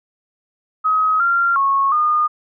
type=tone with pitch steps; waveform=sine; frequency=1268 / 1383 / 1098 / 1221 Hz; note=D#6 / F6 / C#6 / D#6; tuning=+32 / -17 / -17 / -33 cents; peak=-13 dBFS; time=0.84-2.28 s; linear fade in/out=20 ms; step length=360 ms; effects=none